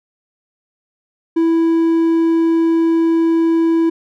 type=tone; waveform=triangle; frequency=329.6 Hz; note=E4; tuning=in tune; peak=-9 dBFS; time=1.36-3.9 s; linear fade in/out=10 ms; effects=none